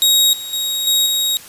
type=tone with level steps; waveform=sawtooth; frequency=3780 Hz; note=A#7; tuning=23 cents sharp; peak=-7 / -23 / -15 / -9 / -12 dBFS; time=0.02-1.37 s; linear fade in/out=0 ms; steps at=0.33 / 0.53 / 0.87 / 1.06 s; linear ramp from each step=2 ms; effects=white hiss -38 dBFS RMS until 1.48 s + resampled to 32000 Hz